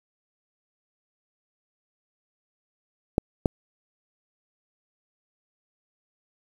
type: clicks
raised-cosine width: 2 ms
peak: -6 dBFS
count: 2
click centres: 3.181 / 3.458 s
effects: 7-bit